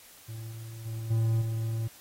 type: tone with level steps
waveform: triangle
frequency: 112.7 Hz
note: A2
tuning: 42 cents sharp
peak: -35 / -37 / -31 / -21 / -26 dBFS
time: 0.28-1.88 s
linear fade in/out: 10 ms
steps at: 0.51 / 0.85 / 1.1 / 1.41 s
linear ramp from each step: 10 ms
effects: white hiss -53 dBFS RMS until 2 s + AAC 48 kbps